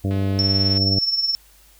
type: harmonic tone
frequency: 97.5 Hz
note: G2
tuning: 9 cents flat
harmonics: 1 / 2 / 3 / 4 / 5 / 6 / 7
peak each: -20 / -26 / -27 / -34 / -35 / -37 / -38 dBFS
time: 0.04-0.99 s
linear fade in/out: 5 ms
type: click train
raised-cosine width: 0.3 ms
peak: -24 dBFS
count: 143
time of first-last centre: 0.11-0.777 s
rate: 213 Hz
type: tone with tremolo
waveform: sine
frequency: 5400 Hz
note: E8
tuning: 41 cents sharp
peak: -15 dBFS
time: 0.39-1.35 s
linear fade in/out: 0 ms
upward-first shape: triangle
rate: 19 Hz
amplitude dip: 70%
effects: added 50 Hz sine -53 dBFS peak until 1.79 s + white hiss -53 dBFS RMS until 1.79 s